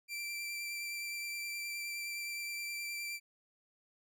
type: tone with vibrato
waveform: sawtooth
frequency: 2349 Hz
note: D7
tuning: in tune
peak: -35 dBFS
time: 0.08-3.2 s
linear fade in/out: 50 ms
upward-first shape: triangle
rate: 9.6 Hz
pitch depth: 16 cents each way
effects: none